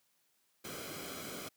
pink noise with comb filter, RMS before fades -44 dBFS, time 0.64-1.49 s, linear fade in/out 10 ms, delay 1.1 ms, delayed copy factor -0.65, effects white hiss -75 dBFS RMS until 1.56 s + high-pass 100 Hz 12 dB/octave

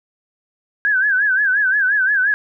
sine tone with vibrato, 1600 Hz, G6, 35 cents sharp, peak -13 dBFS, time 0.85-2.34 s, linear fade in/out 0 ms, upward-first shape sine, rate 5.7 Hz, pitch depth 120 cents each way, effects none

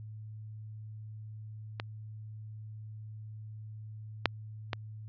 clicks, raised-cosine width 0.3 ms, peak -19 / -7 / -15 dBFS, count 3, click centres 1.799 / 4.257 / 4.732 s, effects added 108 Hz sine -42 dBFS peak until 5.08 s + resampled to 11025 Hz

